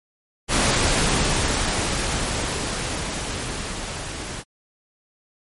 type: noise with level ramp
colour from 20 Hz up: pink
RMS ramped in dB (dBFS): -18 to -32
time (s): 0.48-4.44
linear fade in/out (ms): 50
effects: MP3 48 kbps